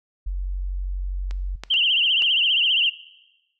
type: tone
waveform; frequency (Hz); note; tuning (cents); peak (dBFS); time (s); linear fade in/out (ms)
sine; 46.25; F#1; 0; -23; 0.26-1.56; 10
type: clicks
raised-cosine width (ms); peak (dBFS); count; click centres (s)
0.2; -21 / -14 / -21 / -18; 4; 1.31 / 1.636 / 1.741 / 2.222
type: tone with vibrato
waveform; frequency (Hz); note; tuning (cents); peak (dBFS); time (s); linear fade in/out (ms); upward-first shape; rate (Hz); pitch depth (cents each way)
sine; 2960; F#7; 0; -16; 1.7-2.9; 10; triangle; 15; 160
effects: noise-tail reverb RT60 1.0 s tail -18 dB re dry